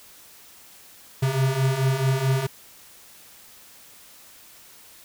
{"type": "beating tone pair", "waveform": "square", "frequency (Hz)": [130, 134.6], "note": ["C3", "C3"], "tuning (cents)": [-11, 49], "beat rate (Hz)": 4.6, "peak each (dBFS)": [-26, -22], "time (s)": [1.22, 2.47], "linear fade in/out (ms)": 10, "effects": ["white hiss -49 dBFS RMS until 5.04 s"]}